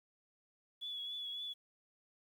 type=tone with vibrato; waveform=sine; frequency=3400 Hz; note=G#7; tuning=40 cents sharp; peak=-40 dBFS; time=0.81-1.54 s; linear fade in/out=20 ms; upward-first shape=triangle; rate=3.6 Hz; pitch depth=35 cents each way; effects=11-bit